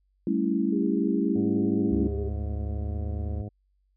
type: chord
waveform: sine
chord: A dominant seventh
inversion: third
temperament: equal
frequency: 196 / 220 / 277.2 / 329.6 Hz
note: G3 / A3 / C#4 / E4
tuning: 0 / 0 / 0 / 0 cents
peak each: -28 dBFS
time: 0.27-2.07 s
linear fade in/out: 2 ms
type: tone with vibrato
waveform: sine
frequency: 400.6 Hz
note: G4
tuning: 38 cents sharp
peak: -32 dBFS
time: 0.72-2.29 s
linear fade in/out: 10 ms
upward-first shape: square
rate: 9.6 Hz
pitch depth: 27 cents each way
type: harmonic tone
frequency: 103.83 Hz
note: G#2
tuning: in tune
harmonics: 1 / 2 / 3 / 4 / 5 / 6 / 7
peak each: -34 / -40 / -44 / -46 / -48 / -50 / -51 dBFS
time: 1.35-3.49 s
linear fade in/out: 10 ms
type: tone with pitch glide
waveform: triangle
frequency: 72.4 to 74.69 Hz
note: D2 to D2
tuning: -24 to +30 cents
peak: -27 dBFS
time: 1.91-3.42 s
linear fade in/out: 10 ms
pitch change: +54 cents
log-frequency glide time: 2.79-2.91 s
effects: added 48 Hz sine -66 dBFS peak until 3.96 s